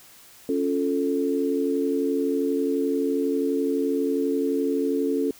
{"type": "chord", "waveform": "sine", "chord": "Db augmented", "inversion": "none", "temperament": "equal", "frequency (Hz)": [277.2, 349.2, 440], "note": ["Db4", "F4", "A4"], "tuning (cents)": [0, 0, 0], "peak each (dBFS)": [-24, -29, -25], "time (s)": [0.49, 5.31], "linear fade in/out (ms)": 2, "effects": ["white hiss -50 dBFS RMS until 5.39 s"]}